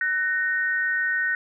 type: tone pair together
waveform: sine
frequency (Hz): 1500 / 1852.8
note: F#6 / A#6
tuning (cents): +23 / -11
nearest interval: major third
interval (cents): 366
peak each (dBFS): -24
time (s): 0.01-1.35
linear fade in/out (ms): 2
effects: none